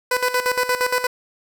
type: tone with tremolo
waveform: 15% pulse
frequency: 499.2 Hz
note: B4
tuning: 19 cents sharp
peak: -10 dBFS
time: 0.11-1.07 s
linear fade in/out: 5 ms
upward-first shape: square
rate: 8.6 Hz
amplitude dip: 70%
effects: none